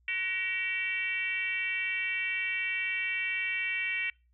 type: tone with frequency modulation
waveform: sine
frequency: 2301 Hz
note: D7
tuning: 36 cents flat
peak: -29 dBFS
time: 0.08-4.1 s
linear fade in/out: 2 ms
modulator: 408 Hz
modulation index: 1.2
effects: noise-tail reverb RT60 0.3 s tail -26 dB re dry + added 60 Hz sine -64 dBFS peak until 4.33 s